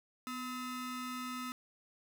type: ring-modulated tone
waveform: 40% pulse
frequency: 767 Hz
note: G5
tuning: 38 cents flat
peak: -35 dBFS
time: 0.27-1.52 s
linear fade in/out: 0 ms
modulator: 518 Hz
effects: none